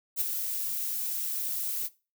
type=noise with ADSR envelope; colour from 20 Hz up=violet; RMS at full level=-25 dBFS; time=0.16-1.89 s; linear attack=52 ms; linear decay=7 ms; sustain=-7 dB; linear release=34 ms; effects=noise-tail reverb RT60 0.3 s tail -19 dB re dry